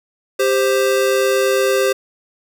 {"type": "tone pair together", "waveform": "square", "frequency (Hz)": [394.6, 523.3], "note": ["G4", "C5"], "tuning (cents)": [11, 0], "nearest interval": "perfect fourth", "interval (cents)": 489, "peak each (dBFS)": -17, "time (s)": [0.39, 1.93], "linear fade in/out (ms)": 10, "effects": []}